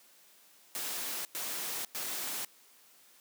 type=noise bursts; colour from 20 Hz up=white; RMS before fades=-37 dBFS; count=3; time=0.75-2.448 s; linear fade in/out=0 ms; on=500 ms; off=99 ms; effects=white hiss -61 dBFS RMS until 3.2 s + high-pass 200 Hz 12 dB/octave